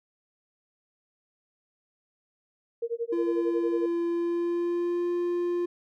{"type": "tone with tremolo", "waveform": "sine", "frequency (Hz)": 466.2, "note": "A#4", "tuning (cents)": 0, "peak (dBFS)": -25, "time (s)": [2.82, 3.86], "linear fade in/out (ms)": 5, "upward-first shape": "sine", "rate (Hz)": 11, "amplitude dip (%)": 100}
{"type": "tone with pitch glide", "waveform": "triangle", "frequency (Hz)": [341.1, 349.9], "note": ["F4", "F4"], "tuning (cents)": [-41, 3], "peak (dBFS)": -23, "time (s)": [3.12, 5.66], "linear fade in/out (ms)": 10, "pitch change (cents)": 44, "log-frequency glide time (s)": [4.07, 5.11]}
{"effects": []}